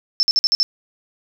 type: tone bursts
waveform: sine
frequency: 5300 Hz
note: E8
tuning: 9 cents sharp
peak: -12 dBFS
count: 6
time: 0.2-0.63 s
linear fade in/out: 0 ms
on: 30 ms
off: 50 ms
effects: none